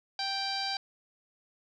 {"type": "tone with low-pass filter", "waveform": "sawtooth", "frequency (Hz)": 784, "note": "G5", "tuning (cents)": 0, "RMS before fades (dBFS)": -33, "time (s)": [0.19, 0.77], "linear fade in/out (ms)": 2, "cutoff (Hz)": 4500, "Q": 9.3, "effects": []}